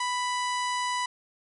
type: harmonic tone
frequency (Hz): 990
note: B5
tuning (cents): +4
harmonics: 1 / 2 / 3 / 4 / 5 / 6 / 7 / 8 / 9 / 10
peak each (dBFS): -28 / -34 / -38 / -40 / -42 / -44 / -45 / -46 / -47 / -48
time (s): 0-1.06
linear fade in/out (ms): 5
effects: none